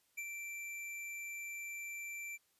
square tone with ADSR envelope, 2345 Hz, D7, 3 cents flat, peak -39 dBFS, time 0.17-2.38 s, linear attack 15 ms, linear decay 51 ms, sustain -4 dB, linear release 33 ms, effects white hiss -75 dBFS RMS until 2.59 s + resampled to 32000 Hz

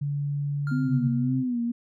sine tone with pitch glide, 143.5 to 141.28 Hz, D3 to C#3, -40 to +33 cents, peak -25 dBFS, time 0.01-1.08 s, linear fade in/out 10 ms, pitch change -27 cents, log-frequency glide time 0.74-0.9 s
triangle tone with exponential decay, 1400 Hz, F6, 4 cents sharp, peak -32 dBFS, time 0.67-1.36 s, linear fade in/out 1 ms, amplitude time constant 150 ms
sine tone with vibrato, 247.2 Hz, B3, 2 cents sharp, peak -24 dBFS, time 0.71-1.72 s, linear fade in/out 10 ms, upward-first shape sine, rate 1.9 Hz, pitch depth 90 cents each way
sine tone, 132.8 Hz, C3, 26 cents sharp, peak -25 dBFS, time 0.84-1.44 s, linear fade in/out 50 ms
effects none

